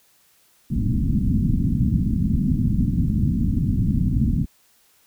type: low-pass noise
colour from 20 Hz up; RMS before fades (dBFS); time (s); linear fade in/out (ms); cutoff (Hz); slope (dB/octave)
white; -20; 0.7-4.46; 20; 250; 48
effects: white hiss -59 dBFS RMS until 5.06 s